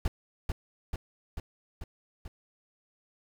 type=noise with echo; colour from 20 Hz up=brown; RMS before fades=-27 dBFS; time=0.05-0.08 s; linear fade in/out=2 ms; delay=440 ms; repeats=5; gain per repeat=-3 dB; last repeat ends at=2.28 s; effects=none